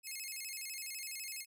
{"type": "tone with vibrato", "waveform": "10% pulse", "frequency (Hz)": 2349, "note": "D7", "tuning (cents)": 0, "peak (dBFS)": -33, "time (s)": [0.03, 1.46], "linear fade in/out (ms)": 50, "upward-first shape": "square", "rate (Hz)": 12, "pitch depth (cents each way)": 160, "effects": []}